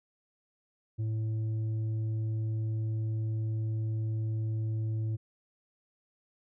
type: tone with tanh clipping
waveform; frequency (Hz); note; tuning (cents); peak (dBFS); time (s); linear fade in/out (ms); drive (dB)
sine; 110; A2; 0; -30; 0.98-5.17; 20; 5
effects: none